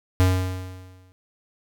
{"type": "tone with exponential decay", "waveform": "square", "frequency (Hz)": 92.5, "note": "F#2", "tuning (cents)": 0, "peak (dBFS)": -14, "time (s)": [0.2, 1.12], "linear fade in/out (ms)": 0, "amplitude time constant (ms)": 200, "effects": []}